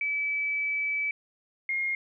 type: tone pair in turn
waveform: sine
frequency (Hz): 2300 / 2137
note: D7 / C7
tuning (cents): -37 / +36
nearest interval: minor second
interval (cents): 127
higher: first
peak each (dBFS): -26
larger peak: neither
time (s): 0.01-1.11 / 1.69-1.95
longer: first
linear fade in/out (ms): 2
effects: none